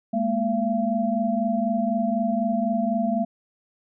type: tone cluster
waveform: sine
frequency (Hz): 210.6 / 234.6 / 680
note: G#3 / A#3 / F5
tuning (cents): +24 / +11 / -46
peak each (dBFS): -25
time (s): 0.13-3.25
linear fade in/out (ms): 10
effects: none